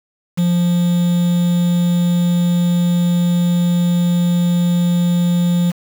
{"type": "tone with quantisation", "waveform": "triangle", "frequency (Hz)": 174.61, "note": "F3", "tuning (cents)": 0, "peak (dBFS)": -10, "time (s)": [0.37, 5.72], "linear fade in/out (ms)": 20, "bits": 5, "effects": []}